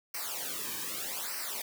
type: noise with flanger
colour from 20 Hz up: white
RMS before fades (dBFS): -37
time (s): 0.14-1.62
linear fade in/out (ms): 5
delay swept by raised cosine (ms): 0.28 to 1.48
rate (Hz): 0.82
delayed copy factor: -0.9
effects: none